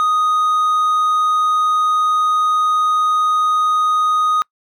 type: tone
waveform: triangle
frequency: 1244.5 Hz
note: D#6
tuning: in tune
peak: -11 dBFS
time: 0-4.42 s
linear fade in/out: 0 ms
effects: noise-tail reverb RT60 0.1 s tail -26 dB re dry